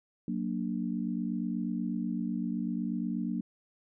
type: chord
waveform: sine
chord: Gb augmented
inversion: none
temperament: equal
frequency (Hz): 185 / 233.1 / 293.7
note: Gb3 / Bb3 / D4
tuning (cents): 0 / 0 / 0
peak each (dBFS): -34 / -33 / -37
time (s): 0.28-3.41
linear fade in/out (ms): 2
effects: none